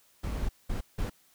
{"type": "noise bursts at uneven times", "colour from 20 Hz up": "brown", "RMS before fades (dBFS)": -31, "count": 3, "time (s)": [[0.23, 0.49], [0.69, 0.81], [0.98, 1.1]], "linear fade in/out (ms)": 10, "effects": ["white hiss -64 dBFS RMS until 1.34 s"]}